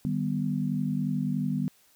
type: chord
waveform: sine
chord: Eb augmented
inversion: none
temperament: equal with one note detuned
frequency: 152.8 / 196 / 246.9 Hz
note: Eb3 / G3 / B3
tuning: -31 / 0 / 0 cents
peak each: -30 dBFS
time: 0.05-1.68 s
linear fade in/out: 0 ms
effects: white hiss -62 dBFS RMS until 1.95 s